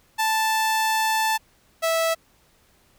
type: tone pair in turn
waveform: sawtooth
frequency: 880 / 655.1 Hz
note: A5 / E5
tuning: 0 / -11 cents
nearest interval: perfect fourth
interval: 511 cents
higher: first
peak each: -16 dBFS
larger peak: neither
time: 0.18-1.38 / 1.82-2.15 s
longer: first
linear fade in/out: 20 ms
effects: pink hiss -60 dBFS RMS until 2.98 s